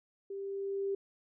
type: tone with level ramp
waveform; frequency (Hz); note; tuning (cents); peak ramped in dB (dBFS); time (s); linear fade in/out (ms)
sine; 394.2; G4; +10; -38 to -30; 0.3-0.95; 5
effects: none